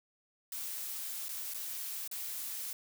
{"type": "noise with dropouts", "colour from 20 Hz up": "blue", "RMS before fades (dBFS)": -40, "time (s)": [0.52, 2.73], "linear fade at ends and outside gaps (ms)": 2, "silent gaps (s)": [[1.284, 1.29], [1.538, 1.544], [2.077, 2.113]], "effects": []}